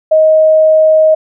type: tone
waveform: sine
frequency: 628 Hz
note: D#5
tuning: 16 cents sharp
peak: -4 dBFS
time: 0.11-1.15 s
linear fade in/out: 10 ms
effects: none